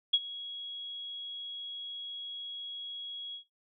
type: tone with ADSR envelope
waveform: sine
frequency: 3322 Hz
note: G#7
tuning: in tune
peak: -19 dBFS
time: 0.13-3.44 s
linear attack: 10 ms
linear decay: 43 ms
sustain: -19 dB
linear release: 98 ms
effects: noise-tail reverb RT60 0.2 s tail -17 dB re dry